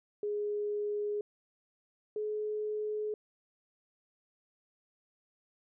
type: tone pair in turn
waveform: sine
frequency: 415.3 / 424.8 Hz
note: G#4 / G#4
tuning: 0 / +39 cents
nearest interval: unison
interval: 39 cents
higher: second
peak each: -31 / -32 dBFS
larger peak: first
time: 0.23-1.21 / 2.16-3.14 s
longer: neither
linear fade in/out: 2 ms
effects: none